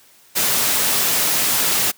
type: noise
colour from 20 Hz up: white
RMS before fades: -18 dBFS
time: 0.35-1.92 s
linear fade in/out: 20 ms
effects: white hiss -51 dBFS RMS until 1.97 s + high-pass 100 Hz 12 dB/octave